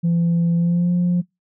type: tone with pitch glide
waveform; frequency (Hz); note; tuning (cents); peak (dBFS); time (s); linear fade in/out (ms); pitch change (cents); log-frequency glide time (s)
sine; 169.6 to 176.7; E3 to F3; +50 to +21; -13; 0.03-1.22; 20; +71; 0.56-0.92
effects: noise-tail reverb RT60 0.2 s tail -25 dB re dry + tanh soft clip ceiling -13 dBFS